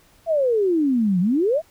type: exponential two-way sweep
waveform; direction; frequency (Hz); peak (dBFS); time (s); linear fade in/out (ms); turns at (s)
sine; down then up; 686 to 171.9 to 686; -16; 0.26-1.62; 50; 1.2
effects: pink hiss -56 dBFS RMS until 1.7 s